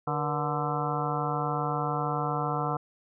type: harmonic tone with a mistuned harmonic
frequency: 147.2 Hz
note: D3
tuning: 4 cents sharp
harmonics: 1 / 2 / 3 / 4 / 5 / 6 / 7 / 8 / 9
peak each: -32 / -38 / -35 / -42 / -33 / -38 / -35 / -37 / -35 dBFS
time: 0.07-2.77 s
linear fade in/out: 5 ms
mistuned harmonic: 3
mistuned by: +120 cents
effects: none